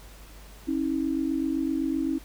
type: tone pair together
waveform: sine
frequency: 272.4 / 320.2 Hz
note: C#4 / D#4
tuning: -30 / +50 cents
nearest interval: minor third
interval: 280 cents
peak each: -27 dBFS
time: 0.67-2.19 s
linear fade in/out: 20 ms
effects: added 50 Hz sine -46 dBFS peak until 2.24 s + pink hiss -51 dBFS RMS until 2.24 s